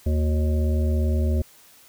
harmonic tone with a mistuned harmonic, 77.3 Hz, D#2, 11 cents flat, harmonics 1 / 3 / 5 / 7 / 8, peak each -19 / -29 / -33 / -36 / -37 dBFS, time 0.06-1.42 s, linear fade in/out 5 ms, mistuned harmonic 5, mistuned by -82 cents, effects white hiss -52 dBFS RMS until 1.88 s

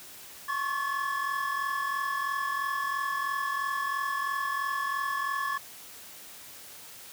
triangle tone cluster, 1083 / 1126 / 1725 Hz, C#6 / C#6 / A6, -41 / +27 / -35 cents, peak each -31 dBFS, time 0.48-5.58 s, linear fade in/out 10 ms, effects white hiss -47 dBFS RMS until 7.12 s + high-pass 60 Hz 12 dB/octave

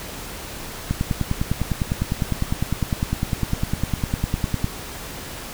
click train, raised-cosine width 5 ms, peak -8 dBFS, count 38, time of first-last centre 0.91-4.644 s, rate 9.91 Hz, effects pink hiss -34 dBFS RMS until 5.53 s

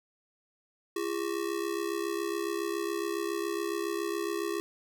square ring-modulated tone, 372.8 Hz, F#4, 13 cents sharp, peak -28 dBFS, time 0.96-4.6 s, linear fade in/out 0 ms, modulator 33.6 Hz, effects none

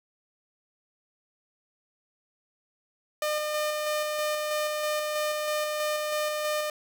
sawtooth tone with tremolo, 605 Hz, D#5, 49 cents flat, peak -22 dBFS, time 3.22-6.7 s, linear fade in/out 2 ms, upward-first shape square, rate 3.1 Hz, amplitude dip 25%, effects none

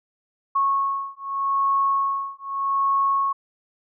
sine beating tone pair, 1099 / 1099.82 Hz, C#6 / C#6, -15 / -14 cents, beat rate 0.82 Hz, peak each -23 dBFS, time 0.55-3.33 s, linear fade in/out 10 ms, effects none

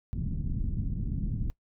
pink low-pass noise, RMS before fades -31 dBFS, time 0.13-1.5 s, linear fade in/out 0 ms, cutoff 210 Hz, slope 24 dB/octave, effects noise-tail reverb RT60 0.1 s tail -19 dB re dry

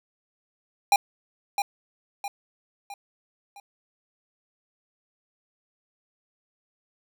square tone with echo, 805 Hz, G5, 46 cents sharp, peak -16 dBFS, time 0.92-0.96 s, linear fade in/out 2 ms, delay 660 ms, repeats 4, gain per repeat -7 dB, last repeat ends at 3.6 s, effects none

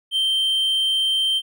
triangle tone, 3132 Hz, G7, 2 cents flat, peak -16 dBFS, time 0.11-1.42 s, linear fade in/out 50 ms, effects none

